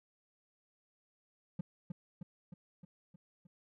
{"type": "tone with echo", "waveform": "triangle", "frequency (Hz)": 174.61, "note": "F3", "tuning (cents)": 0, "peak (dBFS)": -31, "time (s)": [1.59, 1.61], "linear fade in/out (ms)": 5, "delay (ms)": 310, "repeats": 6, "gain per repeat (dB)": -4, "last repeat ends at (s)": 3.47, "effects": []}